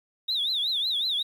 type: tone with vibrato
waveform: sine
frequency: 3689 Hz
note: A#7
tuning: 19 cents flat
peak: -23 dBFS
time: 0.28-1.23 s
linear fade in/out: 10 ms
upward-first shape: triangle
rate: 5.4 Hz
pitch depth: 210 cents each way
effects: tanh soft clip ceiling -20 dBFS + 9-bit